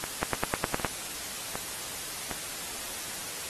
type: two click trains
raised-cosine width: 0.5 ms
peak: -10 / -17 dBFS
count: 7 / 4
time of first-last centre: 0.23-0.847 / 0.04-2.313 s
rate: 9.72 / 1.32 Hz
effects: white hiss -37 dBFS RMS until 3.49 s + AAC 32 kbps